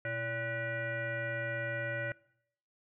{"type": "tone with frequency modulation", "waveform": "sine", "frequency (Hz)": 1028, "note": "C6", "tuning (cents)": -31, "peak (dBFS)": -33, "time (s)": [0.05, 2.12], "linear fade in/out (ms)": 2, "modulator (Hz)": 454, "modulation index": 2.3, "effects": ["noise-tail reverb RT60 0.7 s tail -22 dB re dry"]}